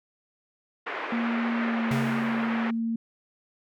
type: band-pass noise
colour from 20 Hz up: white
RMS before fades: -33 dBFS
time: 0.86-2.71 s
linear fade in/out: 10 ms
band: 330 to 2100 Hz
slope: 24 dB/octave
type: tone with pitch glide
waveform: sine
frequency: 233.1 to 228.3 Hz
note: A#3 to A#3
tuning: 0 to -36 cents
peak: -25 dBFS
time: 1.12-2.96 s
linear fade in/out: 5 ms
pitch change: -36 cents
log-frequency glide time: 1.6-1.84 s
type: tone with exponential decay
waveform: square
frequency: 135.3 Hz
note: C#3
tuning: 42 cents flat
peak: -25 dBFS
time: 1.91-2.79 s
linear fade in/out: 2 ms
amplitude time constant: 190 ms
effects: none